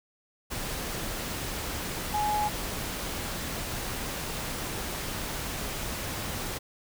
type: tone in noise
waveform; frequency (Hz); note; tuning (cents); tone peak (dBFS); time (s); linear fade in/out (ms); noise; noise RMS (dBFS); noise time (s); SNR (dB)
sine; 839; G#5; +17; -25; 2.13-2.49; 20; pink; -34; 0.5-6.59; +6
effects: none